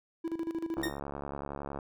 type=tone with tremolo; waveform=triangle; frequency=329.6 Hz; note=E4; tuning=in tune; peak=-28 dBFS; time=0.24-0.89 s; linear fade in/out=10 ms; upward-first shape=square; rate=13 Hz; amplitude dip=75%
type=click train; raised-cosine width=1 ms; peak=-24 dBFS; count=73; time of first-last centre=0.77-1.788 s; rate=70.7 Hz
type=tone with exponential decay; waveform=sawtooth; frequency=1841 Hz; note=A#6; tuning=22 cents flat; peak=-27 dBFS; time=0.83-1 s; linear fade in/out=5 ms; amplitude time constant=35 ms
effects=none